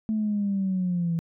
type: linear sweep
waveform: sine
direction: down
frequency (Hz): 220 to 164.3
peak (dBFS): -22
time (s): 0.09-1.19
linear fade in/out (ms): 0
effects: tanh soft clip ceiling -18 dBFS